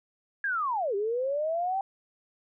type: linear two-way sweep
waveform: sine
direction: down then up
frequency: 1672 to 387.7 to 790 Hz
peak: -26 dBFS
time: 0.44-1.81 s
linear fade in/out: 2 ms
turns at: 0.95 s
effects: none